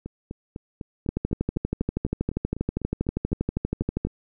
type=two click trains; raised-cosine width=3 ms; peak=-21 / -11 dBFS; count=17 / 38; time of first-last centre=0.06-4.07 / 1.09-4.05 s; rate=3.99 / 12.5 Hz; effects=none